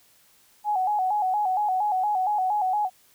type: tone with vibrato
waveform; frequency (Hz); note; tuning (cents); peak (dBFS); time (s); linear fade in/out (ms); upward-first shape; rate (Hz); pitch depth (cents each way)
sine; 790; G5; +13; -21; 0.64-2.9; 50; square; 4.3; 100
effects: white hiss -59 dBFS RMS until 3.14 s